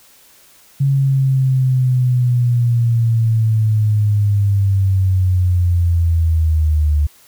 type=linear sweep; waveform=sine; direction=down; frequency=138.59 to 73.42 Hz; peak=-11 dBFS; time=0.8-7.07 s; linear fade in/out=10 ms; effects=white hiss -48 dBFS RMS until 7.27 s